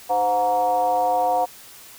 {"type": "tone with frequency modulation", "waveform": "sine", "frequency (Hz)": 724, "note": "F#5", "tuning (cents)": -38, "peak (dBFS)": -17, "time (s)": [0.09, 1.46], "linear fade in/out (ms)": 20, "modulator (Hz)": 209, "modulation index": 0.87, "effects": ["white hiss -44 dBFS RMS until 1.98 s"]}